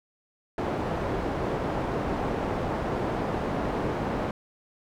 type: low-pass noise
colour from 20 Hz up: white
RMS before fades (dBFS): -29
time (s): 0.58-4.31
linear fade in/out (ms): 2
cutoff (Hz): 680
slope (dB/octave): 12
effects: none